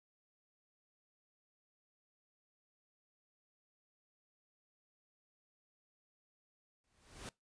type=noise with exponential growth; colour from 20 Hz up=pink; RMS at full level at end=-44 dBFS; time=6.84-7.29 s; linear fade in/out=1 ms; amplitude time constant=96 ms; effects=noise-tail reverb RT60 0.2 s tail -23 dB re dry + resampled to 22050 Hz